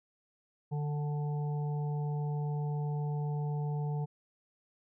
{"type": "harmonic tone with a mistuned harmonic", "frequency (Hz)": 147.7, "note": "D3", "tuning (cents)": 10, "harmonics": [1, 3, 5, 6], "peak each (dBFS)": [-31, -44, -47, -48], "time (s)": [0.71, 4.06], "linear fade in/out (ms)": 20, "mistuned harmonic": 6, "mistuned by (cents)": -20, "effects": []}